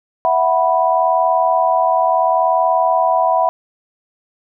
sine chord, E suspended second, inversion none, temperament equal with one note detuned, 659.3 / 740 / 984.3 Hz, E5 / F#5 / B5, 0 / 0 / -6 cents, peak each -16 dBFS, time 0.25-3.49 s, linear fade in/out 0 ms, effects none

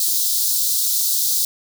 white high-pass noise, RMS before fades -19 dBFS, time 0-1.45 s, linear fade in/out 2 ms, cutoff 3800 Hz, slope 48 dB/octave, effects none

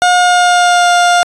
30% pulse tone with pitch glide, 718 to 704.4 Hz, F5 to F5, +48 to +15 cents, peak -4 dBFS, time 0.02-1.23 s, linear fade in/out 0 ms, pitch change -33 cents, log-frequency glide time 0.16-0.9 s, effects resampled to 22050 Hz

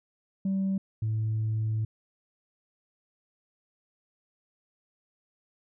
sine tone pair in turn, 193.1 / 109.6 Hz, G3 / A2, -26 / -6 cents, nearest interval minor seventh, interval 980 cents, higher first, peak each -23 / -24 dBFS, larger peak first, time 0.45-0.78 / 1.02-1.85 s, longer second, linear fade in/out 5 ms, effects tanh soft clip ceiling -23 dBFS

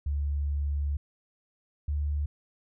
sine tone pair in turn, 71.9 / 73.24 Hz, D2 / D2, -36 / -4 cents, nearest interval unison, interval 32 cents, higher second, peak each -26 dBFS, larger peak neither, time 0.06-0.97 / 1.88-2.26 s, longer first, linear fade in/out 5 ms, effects none

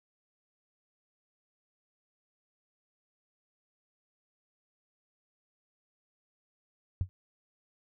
sine tone with exponential decay, 92.5 Hz, F#2, in tune, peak -22 dBFS, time 7.01-7.09 s, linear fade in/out 0 ms, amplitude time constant 17 ms, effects none

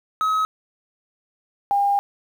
triangle / sine tone pair in turn, 1277 / 804.5 Hz, D#6 / G5, +45 / +45 cents, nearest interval minor sixth, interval 800 cents, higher first, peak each -16 dBFS, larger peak neither, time 0.21-0.45 / 1.71-1.99 s, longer second, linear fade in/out 0 ms, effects 8-bit

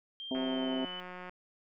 sine tone with pitch glide, 3176 to 3008 Hz, G7 to F#7, +22 to +28 cents, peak -40 dBFS, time 0.2-1 s, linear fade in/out 0 ms, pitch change -94 cents, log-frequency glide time 0.41-0.82 s
harmonic tone, 130.7 Hz, C3, 1 cent flat, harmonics 2 / 3 / 4 / 5 / 6 / 7, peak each -32 / -41 / -44 / -39 / -52 / -50 dBFS, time 0.31-0.85 s, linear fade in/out 2 ms
click train, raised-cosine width 0.5 ms, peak -30 dBFS, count 172, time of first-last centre 0.35-1.295 s, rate 181 Hz
effects none

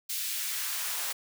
white noise with high-pass filter sweep, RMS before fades -33 dBFS, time 0.09-1.13 s, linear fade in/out 10 ms, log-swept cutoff 3200 to 640 Hz, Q 0.92, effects none

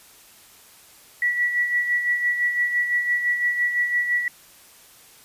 sine tone with tremolo, 1944 Hz, B6, 28 cents flat, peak -17 dBFS, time 1.22-4.28 s, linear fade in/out 2 ms, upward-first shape sine, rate 5.9 Hz, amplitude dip 55%, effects white hiss -50 dBFS RMS until 5.24 s + resampled to 32000 Hz

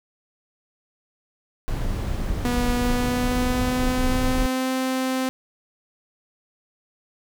brown noise, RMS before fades -25 dBFS, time 1.68-4.46 s, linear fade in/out 0 ms
sawtooth tone with pitch glide, 243.9 to 259.9 Hz, B3 to C4, -21 to -11 cents, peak -18 dBFS, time 2.45-5.29 s, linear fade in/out 0 ms, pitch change +110 cents, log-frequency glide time 2.75-4.71 s
effects none

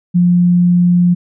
sine tone, 176.4 Hz, F3, 18 cents sharp, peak -7 dBFS, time 0.14-1.15 s, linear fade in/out 20 ms, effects none

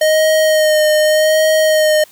square tone with vibrato, 620 Hz, D#5, 6 cents flat, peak -10 dBFS, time 0.01-2.04 s, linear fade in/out 5 ms, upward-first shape sine, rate 0.84 Hz, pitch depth 23 cents each way, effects white hiss -45 dBFS RMS until 2.11 s

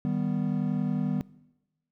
triangle chord, Eb augmented, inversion none, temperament equal, 155.56 / 196 / 246.9 Hz, Eb3 / G3 / B3, 0 / 0 / 0 cents, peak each -28 dBFS, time 0.05-1.21 s, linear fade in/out 0 ms, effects noise-tail reverb RT60 1.0 s tail -21 dB re dry

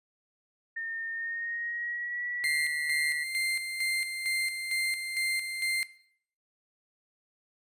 sine tone with pitch glide, 1823 to 1942.6 Hz, A#6 to B6, -39 to -29 cents, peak -32 dBFS, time 0.76-3.24 s, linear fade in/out 10 ms, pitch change +110 cents, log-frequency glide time 1.11-2.25 s
35% pulse tone with tremolo, 2093 Hz, C7, in tune, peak -25 dBFS, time 2.44-5.83 s, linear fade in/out 0 ms, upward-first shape square, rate 2.2 Hz, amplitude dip 50%
effects noise-tail reverb RT60 0.6 s tail -18 dB re dry + resampled to 32000 Hz

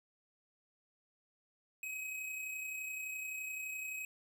square tone with amplitude modulation, 2537 Hz, D#7, 33 cents sharp, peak -39 dBFS, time 1.83-4.05 s, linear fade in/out 2 ms, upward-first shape sine, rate 31.7 Hz, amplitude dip 35%, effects none

